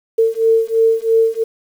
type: beating tone pair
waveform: sine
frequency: 449.6 / 452.6 Hz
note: A4 / A4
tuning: +37 / +49 cents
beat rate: 3 Hz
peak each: -14 dBFS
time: 0.18-1.44 s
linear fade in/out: 10 ms
effects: 7-bit